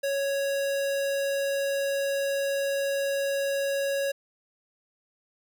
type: tone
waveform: square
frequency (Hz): 554.4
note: C#5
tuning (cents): 0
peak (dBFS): -26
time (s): 0.03-4.12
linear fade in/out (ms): 10
effects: none